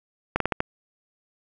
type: slowing click train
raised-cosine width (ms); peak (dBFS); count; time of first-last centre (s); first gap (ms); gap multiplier
0.5; -7; 5; 0.36-0.604; 43; 1.24
effects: none